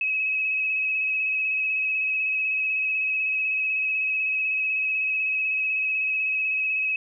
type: tone with vibrato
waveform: sine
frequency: 2563 Hz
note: E7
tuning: 49 cents flat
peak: -22 dBFS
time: 0.01-6.96 s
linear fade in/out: 2 ms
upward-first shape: square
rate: 16 Hz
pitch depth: 16 cents each way
effects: none